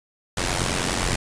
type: noise with amplitude modulation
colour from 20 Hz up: pink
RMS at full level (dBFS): -20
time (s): 0.37-1.16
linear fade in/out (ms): 5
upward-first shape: sine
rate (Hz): 89.7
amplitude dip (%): 80
effects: resampled to 22050 Hz